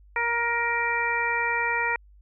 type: harmonic tone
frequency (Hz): 470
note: A#4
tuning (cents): +14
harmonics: 1 / 2 / 3 / 4 / 5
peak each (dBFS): -34 / -28 / -31 / -27 / -29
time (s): 0.16-1.96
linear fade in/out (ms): 2
effects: added 50 Hz sine -50 dBFS peak until 2.21 s